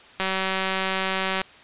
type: click train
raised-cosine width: 0.3 ms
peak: -9 dBFS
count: 232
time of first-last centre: 0.2-1.416 s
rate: 190 Hz
effects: white hiss -48 dBFS RMS until 1.63 s + resampled to 8000 Hz